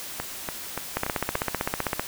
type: two click trains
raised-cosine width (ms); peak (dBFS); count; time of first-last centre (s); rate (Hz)
0.5; -13 / -9; 5 / 17; 0.2-1.353 / 0.97-1.996; 3.47 / 15.6
effects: white hiss -37 dBFS RMS until 2.07 s